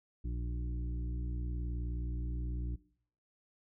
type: harmonic tone with a mistuned harmonic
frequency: 59.6 Hz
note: A#1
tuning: 39 cents sharp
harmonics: 1 / 2 / 3 / 5 / 6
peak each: -35 / -44 / -47 / -48 / -56 dBFS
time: 0.24-2.76 s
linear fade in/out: 10 ms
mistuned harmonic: 1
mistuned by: +21 cents
effects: noise-tail reverb RT60 0.6 s tail -20 dB re dry